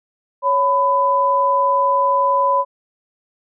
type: tone pair together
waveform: sine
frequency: 556 / 1001 Hz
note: C#5 / B5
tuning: +5 / +23 cents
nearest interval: minor seventh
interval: 1018 cents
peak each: -19 / -14 dBFS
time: 0.42-2.65 s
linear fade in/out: 50 ms
effects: none